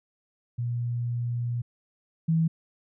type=tone pair in turn; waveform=sine; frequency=119.9 / 162.81 Hz; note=A#2 / E3; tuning=+49 / -21 cents; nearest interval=perfect fourth; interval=530 cents; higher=second; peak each=-26 / -20 dBFS; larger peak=second; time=0.58-1.62 / 2.28-2.48 s; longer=first; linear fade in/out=10 ms; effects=none